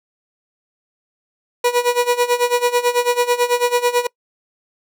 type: tone with tremolo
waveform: 30% pulse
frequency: 486.1 Hz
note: B4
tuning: 28 cents flat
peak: -9 dBFS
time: 1.64-4.07 s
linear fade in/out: 5 ms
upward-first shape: sine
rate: 9.1 Hz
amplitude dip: 85%
effects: noise-tail reverb RT60 0.1 s tail -25 dB re dry